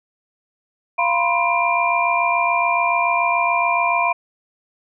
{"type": "tone cluster", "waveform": "sine", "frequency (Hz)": [691, 971, 1038, 2384], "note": ["F5", "B5", "C6", "D7"], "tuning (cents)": [-19, -30, -14, 25], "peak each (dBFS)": -21, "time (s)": [0.98, 4.13], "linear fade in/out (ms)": 10, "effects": []}